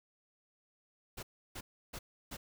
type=noise bursts; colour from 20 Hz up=pink; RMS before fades=-44 dBFS; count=4; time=1.17-2.37 s; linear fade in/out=10 ms; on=60 ms; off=320 ms; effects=none